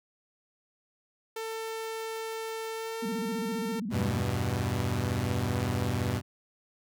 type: tone with pitch glide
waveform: sawtooth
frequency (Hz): 446.9 to 452.6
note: A4 to A4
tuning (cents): +27 to +49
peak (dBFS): -30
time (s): 1.36-3.8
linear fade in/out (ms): 5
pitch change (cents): +22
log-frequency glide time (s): 2.73-3.02
type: tone with vibrato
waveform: sine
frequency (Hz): 213.7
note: G#3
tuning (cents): +50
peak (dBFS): -31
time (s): 3.02-4.23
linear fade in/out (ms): 10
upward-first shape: square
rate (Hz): 15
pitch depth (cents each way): 180
type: chord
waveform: sawtooth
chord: E minor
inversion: none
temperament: equal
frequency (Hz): 82.41 / 98 / 123.47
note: E2 / G2 / B2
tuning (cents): 0 / 0 / 0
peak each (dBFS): -32 / -27 / -27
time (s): 3.9-6.22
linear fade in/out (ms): 50
effects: none